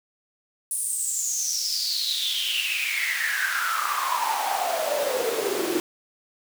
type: noise with high-pass filter sweep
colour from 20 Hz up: pink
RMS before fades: -26 dBFS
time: 0.71-5.8 s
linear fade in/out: 0 ms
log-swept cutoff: 9900 to 330 Hz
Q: 9.3
effects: none